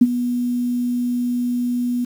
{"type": "tone with ADSR envelope", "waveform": "sine", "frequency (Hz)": 244.2, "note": "B3", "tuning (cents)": -19, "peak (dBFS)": -5, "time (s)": [0.01, 2.05], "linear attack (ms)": 8, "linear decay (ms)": 41, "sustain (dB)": -13, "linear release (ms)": 9, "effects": ["7-bit"]}